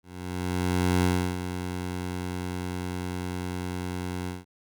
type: tone with ADSR envelope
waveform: 15% pulse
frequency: 90 Hz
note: F#2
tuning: 47 cents flat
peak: -14 dBFS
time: 0.03-4.45 s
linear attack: 1000 ms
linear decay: 330 ms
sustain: -10 dB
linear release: 170 ms
effects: none